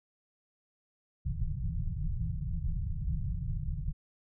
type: low-pass noise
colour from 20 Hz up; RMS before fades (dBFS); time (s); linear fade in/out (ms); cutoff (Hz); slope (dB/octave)
pink; -33; 1.25-3.93; 20; 170; 96
effects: none